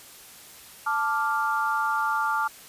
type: chord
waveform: sine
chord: D minor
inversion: second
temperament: equal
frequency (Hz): 880 / 1174.7 / 1396.9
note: A5 / D6 / F6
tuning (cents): 0 / 0 / 0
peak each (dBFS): -27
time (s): 0.86-2.48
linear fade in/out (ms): 10
effects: white hiss -47 dBFS RMS until 2.68 s + resampled to 32000 Hz